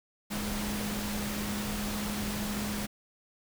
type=tone in noise; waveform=sine; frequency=207.7 Hz; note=G#3; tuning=in tune; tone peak=-34 dBFS; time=0.3-2.87 s; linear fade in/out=20 ms; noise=pink; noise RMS=-36 dBFS; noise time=0.3-2.87 s; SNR=-1 dB; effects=none